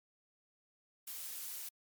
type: noise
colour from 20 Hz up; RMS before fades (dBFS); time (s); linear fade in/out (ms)
blue; -44; 1.07-1.69; 5
effects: MP3 96 kbps